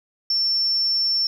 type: tone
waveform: sine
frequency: 5410 Hz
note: E8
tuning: 44 cents sharp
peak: -18 dBFS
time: 0.3-1.27 s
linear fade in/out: 2 ms
effects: 8-bit